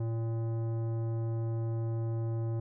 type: tone with tanh clipping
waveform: sine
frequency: 114.1 Hz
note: A#2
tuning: 37 cents flat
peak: -32 dBFS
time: 0-2.6 s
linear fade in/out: 5 ms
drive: 14 dB
effects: none